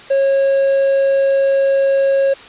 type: tone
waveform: triangle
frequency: 546 Hz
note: C#5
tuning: 26 cents flat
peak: -9 dBFS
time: 0.1-2.34 s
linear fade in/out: 10 ms
effects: white hiss -37 dBFS RMS until 2.48 s + resampled to 8000 Hz